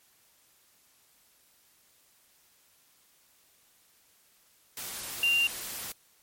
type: tone in noise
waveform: sine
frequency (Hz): 2782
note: F7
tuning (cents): -7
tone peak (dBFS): -22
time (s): 5.23-5.47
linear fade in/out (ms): 2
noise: white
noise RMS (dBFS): -38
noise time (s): 4.77-5.92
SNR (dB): +13
effects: white hiss -64 dBFS RMS until 6.22 s + MP3 64 kbps